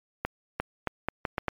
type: accelerating click train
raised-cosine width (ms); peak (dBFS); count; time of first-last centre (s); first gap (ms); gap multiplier
0.5; -12; 7; 0.25-1.483; 350; 0.78
effects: MP3 96 kbps